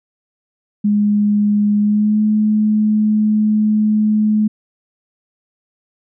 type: tone with pitch glide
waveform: sine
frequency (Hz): 207.2 to 213.4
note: G#3 to G#3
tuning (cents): -4 to +47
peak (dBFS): -11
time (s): 0.84-4.48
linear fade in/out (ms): 10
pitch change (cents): +51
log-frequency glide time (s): 1.79-2.21
effects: none